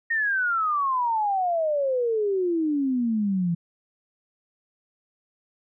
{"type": "exponential sweep", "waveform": "sine", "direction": "down", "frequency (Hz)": [1864.7, 166], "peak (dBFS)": -21, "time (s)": [0.1, 3.55], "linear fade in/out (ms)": 10, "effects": []}